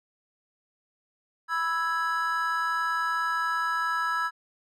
triangle chord, E major, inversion second, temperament equal, 987.8 / 1318.5 / 1661.2 Hz, B5 / E6 / G#6, 0 / 0 / 0 cents, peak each -30 / -26 / -28 dBFS, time 1.48-4.31 s, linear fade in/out 50 ms, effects none

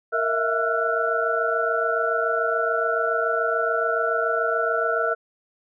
sine tone cluster, 462.6 / 646 / 673 / 1352 / 1465 Hz, A#4 / E5 / E5 / E6 / F#6, -13 / -35 / +36 / +43 / -18 cents, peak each -26 / -26 / -31 / -25 / -27 dBFS, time 0.12-5.15 s, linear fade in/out 20 ms, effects none

